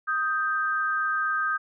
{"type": "tone pair together", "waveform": "sine", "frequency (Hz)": [1247.7, 1572], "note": ["D#6", "G6"], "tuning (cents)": [4, 4], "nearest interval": "major third", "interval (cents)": 400, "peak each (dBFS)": -26, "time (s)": [0.07, 1.58], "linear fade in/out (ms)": 20, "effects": []}